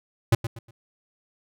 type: tone with echo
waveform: square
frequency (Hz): 114.8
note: A#2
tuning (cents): -26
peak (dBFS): -15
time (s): 0.32-0.35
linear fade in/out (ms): 5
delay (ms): 120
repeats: 3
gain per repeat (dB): -11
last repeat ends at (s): 0.71
effects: none